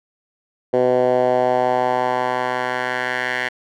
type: tone with band-pass filter sweep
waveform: 10% pulse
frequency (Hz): 125.6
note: B2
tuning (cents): +30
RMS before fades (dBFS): -19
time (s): 0.73-3.49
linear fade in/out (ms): 10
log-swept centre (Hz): 480 to 1900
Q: 2.2
effects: none